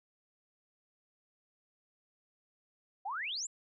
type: exponential sweep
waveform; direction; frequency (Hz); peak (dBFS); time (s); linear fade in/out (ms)
sine; up; 725 to 7880; -35; 3.05-3.47; 10
effects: none